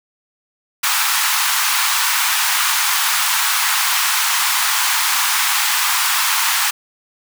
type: high-pass noise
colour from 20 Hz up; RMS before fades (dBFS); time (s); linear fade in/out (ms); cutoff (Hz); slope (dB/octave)
pink; -17; 0.83-6.71; 10; 890; 48
effects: none